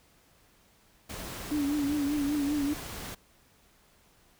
pink noise, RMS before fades -40 dBFS, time 1.09-3.15 s, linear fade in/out 10 ms
sine tone with vibrato, 289.3 Hz, D4, 26 cents flat, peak -26 dBFS, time 1.51-2.74 s, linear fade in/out 10 ms, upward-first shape triangle, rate 5.1 Hz, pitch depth 78 cents each way
effects pink hiss -63 dBFS RMS until 4.39 s

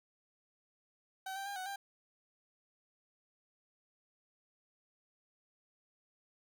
30% pulse tone with pitch steps, 764 / 784 / 803 / 745 / 794 Hz, G5 / G5 / G5 / F#5 / G5, -45 / 0 / +41 / +12 / +22 cents, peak -37 dBFS, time 1.26-1.76 s, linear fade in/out 5 ms, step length 100 ms, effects none

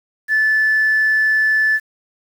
sine tone, 1744 Hz, A6, 16 cents flat, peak -11 dBFS, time 0.28-1.8 s, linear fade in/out 50 ms, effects tanh soft clip ceiling -9 dBFS + 7-bit

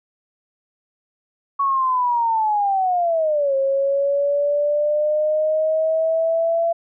sine linear two-way sweep, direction down then up, 1119 to 539 to 675 Hz, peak -16 dBFS, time 1.59-6.73 s, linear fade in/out 10 ms, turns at 3.55 s, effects none

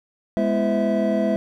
triangle tone cluster, 207.1 / 245.4 / 333.3 / 510 / 654 Hz, G#3 / B3 / E4 / C5 / E5, -5 / -11 / +19 / -44 / -14 cents, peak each -20 / -25 / -25 / -26 / -21 dBFS, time 0.37-1.36 s, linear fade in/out 0 ms, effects none

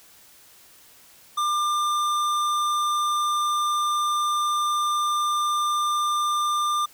sine tone with tanh clipping, 1196 Hz, D6, 31 cents sharp, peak -23 dBFS, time 1.37-6.86 s, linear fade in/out 10 ms, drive 17 dB, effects white hiss -52 dBFS RMS until 6.93 s

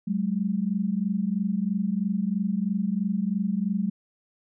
sine tone pair together, 188.25 / 211.3 Hz, F#3 / G#3, +30 / +30 cents, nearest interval major second, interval 200 cents, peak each -26 dBFS, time 0.07-3.9 s, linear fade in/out 10 ms, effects none

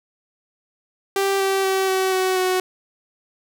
sawtooth tone with pitch steps, 392 / 387.5 / 383 / 378.6 / 374.3 / 370 Hz, G4 / G4 / G4 / F#4 / F#4 / F#4, 0 / -20 / -40 / +40 / +20 / 0 cents, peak -14 dBFS, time 1.16-2.6 s, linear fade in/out 2 ms, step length 240 ms, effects none

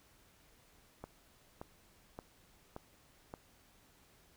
click train, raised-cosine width 1 ms, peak -30 dBFS, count 5, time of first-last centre 1.04-3.339 s, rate 1.74 Hz, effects pink hiss -66 dBFS RMS until 4.36 s

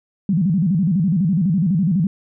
sine tone with vibrato, 177.2 Hz, F3, 25 cents sharp, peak -14 dBFS, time 0.29-2.07 s, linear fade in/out 2 ms, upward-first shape square, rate 12 Hz, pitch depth 190 cents each way, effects none

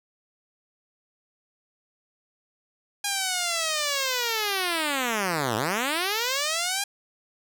5% pulse linear two-way sweep, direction down then up, 816 to 103.1 to 816 Hz, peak -13 dBFS, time 3.04-6.84 s, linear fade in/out 5 ms, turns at 5.56 s, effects none

